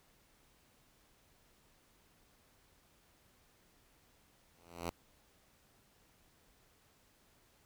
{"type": "tone with exponential growth", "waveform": "5% pulse", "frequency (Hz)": 85.6, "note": "F2", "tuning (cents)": -34, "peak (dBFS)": -24, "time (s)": [4.54, 4.9], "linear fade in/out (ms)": 5, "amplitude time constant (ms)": 78, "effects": ["pink hiss -69 dBFS RMS until 7.65 s"]}